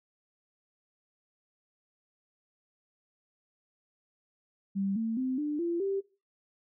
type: tone with pitch steps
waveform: sine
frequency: 196 / 225.1 / 258.6 / 297.1 / 341.3 / 392 Hz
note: G3 / A3 / C4 / D4 / F4 / G4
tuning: 0 / +40 / -20 / +20 / -40 / 0 cents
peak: -28 dBFS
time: 4.75-6.01 s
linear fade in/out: 20 ms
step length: 210 ms
effects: noise-tail reverb RT60 0.3 s tail -18 dB re dry